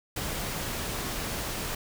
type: noise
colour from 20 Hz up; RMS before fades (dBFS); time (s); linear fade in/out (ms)
pink; -33; 0.16-1.75; 5
effects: none